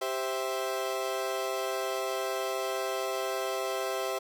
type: chord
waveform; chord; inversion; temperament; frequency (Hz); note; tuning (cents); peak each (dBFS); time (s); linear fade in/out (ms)
30% pulse; C major; second; equal; 392 / 523.3 / 659.3; G4 / C5 / E5; 0 / 0 / 0; -32; 0.01-4.19; 10
effects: none